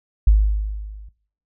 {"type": "tone with level ramp", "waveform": "sine", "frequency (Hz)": 51.91, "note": "G#1", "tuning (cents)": 0, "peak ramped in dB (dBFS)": [-7, -36], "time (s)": [0.27, 1.09], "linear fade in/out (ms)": 5, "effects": ["noise-tail reverb RT60 0.5 s tail -20 dB re dry"]}